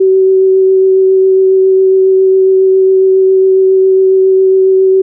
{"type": "tone with vibrato", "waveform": "sine", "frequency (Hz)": 380, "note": "F#4", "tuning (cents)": 46, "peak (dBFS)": -4, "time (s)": [0, 5.02], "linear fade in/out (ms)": 10, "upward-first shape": "triangle", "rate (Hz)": 7.3, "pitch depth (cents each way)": 12, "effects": []}